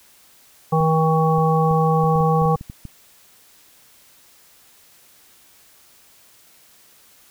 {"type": "harmonic tone", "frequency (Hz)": 159.6, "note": "D#3", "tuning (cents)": 44, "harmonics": [1, 3, 5, 7], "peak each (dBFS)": [-17, -21, -21, -23], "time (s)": [0.72, 2.56], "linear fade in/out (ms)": 10}
{"type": "clicks", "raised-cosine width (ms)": 5, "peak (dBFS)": -21, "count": 12, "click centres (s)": [0.806, 1.383, 1.711, 2.04, 2.158, 2.207, 2.418, 2.455, 2.559, 2.611, 2.699, 2.853]}
{"effects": ["white hiss -52 dBFS RMS until 7.3 s"]}